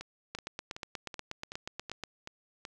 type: two click trains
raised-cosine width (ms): 0.2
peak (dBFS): -24 / -20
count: 8 / 15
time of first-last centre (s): 0.01-2.652 / 0.35-2.037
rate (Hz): 2.65 / 8.3
effects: none